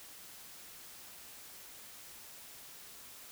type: silence
effects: white hiss -52 dBFS RMS until 3.31 s